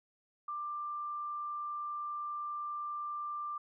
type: tone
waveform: sine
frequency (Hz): 1185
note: D6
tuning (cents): +15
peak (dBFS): -36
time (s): 0.48-3.58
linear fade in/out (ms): 5
effects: none

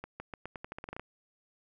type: accelerating click train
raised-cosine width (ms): 0.5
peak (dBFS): -25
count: 13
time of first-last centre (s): 0.04-0.996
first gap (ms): 160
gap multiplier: 0.86
effects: none

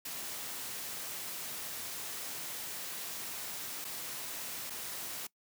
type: noise with dropouts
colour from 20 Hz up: white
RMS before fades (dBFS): -41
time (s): 0.05-5.27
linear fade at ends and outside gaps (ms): 5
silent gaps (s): 3.845-3.849 / 4.699-4.703
effects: noise-tail reverb RT60 0.1 s tail -21 dB re dry + high-pass 100 Hz 12 dB/octave

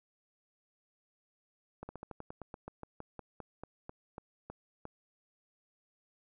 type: slowing click train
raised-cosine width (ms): 1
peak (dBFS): -29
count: 19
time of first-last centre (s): 1.83-4.854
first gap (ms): 60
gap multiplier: 1.11
effects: none

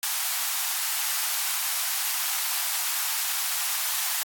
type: high-pass noise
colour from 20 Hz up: white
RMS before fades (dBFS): -27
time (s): 0.03-4.23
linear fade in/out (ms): 0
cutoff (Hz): 720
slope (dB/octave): 48
effects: AAC 64 kbps

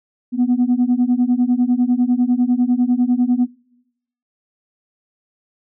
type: beating tone pair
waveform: sine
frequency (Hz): 241.5 / 251.5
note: B3 / B3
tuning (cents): -39 / +32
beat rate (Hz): 10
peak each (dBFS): -15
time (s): 0.32-3.48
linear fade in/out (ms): 50
effects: noise-tail reverb RT60 0.8 s tail -21 dB re dry + tanh soft clip ceiling -9 dBFS

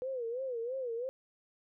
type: tone with vibrato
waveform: sine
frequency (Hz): 493.9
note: B4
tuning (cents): 0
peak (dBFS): -34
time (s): 0.02-1.09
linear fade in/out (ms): 0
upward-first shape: sine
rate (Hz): 3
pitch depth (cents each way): 140
effects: none

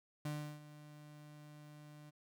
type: tone with ADSR envelope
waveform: 35% pulse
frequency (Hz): 149.3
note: D3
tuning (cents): +29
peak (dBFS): -36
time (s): 0.25-2.11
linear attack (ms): 4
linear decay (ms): 340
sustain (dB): -16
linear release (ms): 21
effects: none

